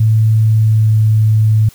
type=tone with pitch glide; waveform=sine; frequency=110 to 108.8 Hz; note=A2 to A2; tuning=0 to -19 cents; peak=-7 dBFS; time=0-1.69 s; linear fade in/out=5 ms; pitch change=-19 cents; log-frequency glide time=0.38-1.02 s; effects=white hiss -43 dBFS RMS until 1.74 s